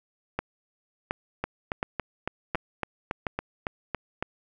two click trains, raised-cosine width 0.5 ms, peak -13 / -12 dBFS, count 11 / 5, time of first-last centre 1.44-4.226 / 0.39-3.268 s, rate 3.59 / 1.39 Hz, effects none

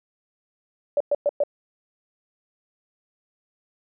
sine tone bursts, 578 Hz, D5, 28 cents flat, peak -17 dBFS, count 4, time 0.97-1.436 s, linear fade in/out 2 ms, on 34 ms, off 110 ms, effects none

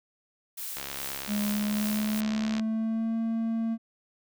blue noise with tremolo, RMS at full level -36 dBFS, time 0.57-2.21 s, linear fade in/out 10 ms, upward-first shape sine, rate 2.5 Hz, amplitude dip 45%
click train, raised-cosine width 0.2 ms, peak -18 dBFS, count 127, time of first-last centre 0.77-2.596 s, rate 69 Hz
triangle tone with pitch glide, 207.7 to 226.5 Hz, G#3 to A#3, 0 to -50 cents, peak -24 dBFS, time 1.27-3.78 s, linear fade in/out 50 ms, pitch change +150 cents, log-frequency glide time 1.51-3.16 s
effects none

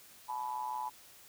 triangle ring-modulated tone, 63 Hz, B1, 35 cents sharp, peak -30 dBFS, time 0.28-0.9 s, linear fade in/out 20 ms, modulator 925 Hz, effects white hiss -57 dBFS RMS until 1.28 s

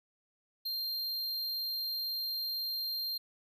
square tone, 4186 Hz, C8, in tune, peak -34 dBFS, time 0.65-3.18 s, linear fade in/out 10 ms, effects none

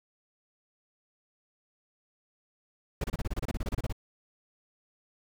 brown noise bursts, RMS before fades -30 dBFS, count 16, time 3.01-3.926 s, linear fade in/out 5 ms, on 31 ms, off 28 ms, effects none

